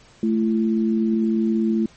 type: tone pair together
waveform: sine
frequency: 220 / 338.2 Hz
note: A3 / E4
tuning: 0 / +44 cents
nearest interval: perfect fifth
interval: 744 cents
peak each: -18 / -23 dBFS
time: 0.23-1.86 s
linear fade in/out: 2 ms
effects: pink hiss -51 dBFS RMS until 1.96 s + MP3 32 kbps